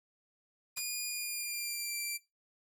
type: tone with pitch glide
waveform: 10% pulse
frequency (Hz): 2443 to 2353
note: D#7 to D7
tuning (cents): -32 to +3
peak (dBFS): -27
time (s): 0.76-2.18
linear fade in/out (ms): 20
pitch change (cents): -65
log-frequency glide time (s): 1.07-1.95
type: noise with exponential decay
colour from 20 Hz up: white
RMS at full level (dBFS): -40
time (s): 0.77-0.85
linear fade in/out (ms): 0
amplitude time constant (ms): 17
effects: noise-tail reverb RT60 0.2 s tail -17 dB re dry